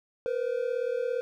triangle tone pair together, 472.5 / 510 Hz, A#4 / C5, +23 / -44 cents, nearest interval minor second, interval 133 cents, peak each -28 dBFS, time 0.26-1.21 s, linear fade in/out 0 ms, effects none

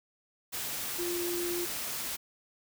sine tone in noise, 348.8 Hz, F4, 2 cents flat, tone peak -32 dBFS, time 0.98-1.66 s, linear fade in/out 20 ms, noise white, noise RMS -36 dBFS, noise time 0.52-2.17 s, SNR +1 dB, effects none

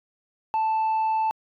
sine tone, 880 Hz, A5, in tune, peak -18 dBFS, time 0.54-1.31 s, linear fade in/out 0 ms, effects tanh soft clip ceiling -20 dBFS

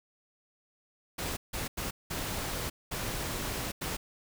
pink noise bursts at uneven times, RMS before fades -35 dBFS, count 6, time 1.18-1.37 / 1.53-1.68 / 1.77-1.91 / 2.1-2.7 / 2.91-3.72 / 3.81-3.97 s, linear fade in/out 10 ms, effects none

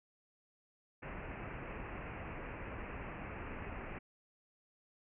pink low-pass noise, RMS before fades -45 dBFS, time 1.02-3.99 s, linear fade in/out 10 ms, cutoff 2700 Hz, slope 96 dB/octave, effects none

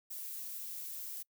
violet noise, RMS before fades -43 dBFS, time 0.1-1.23 s, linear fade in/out 10 ms, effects noise-tail reverb RT60 0.1 s tail -26 dB re dry

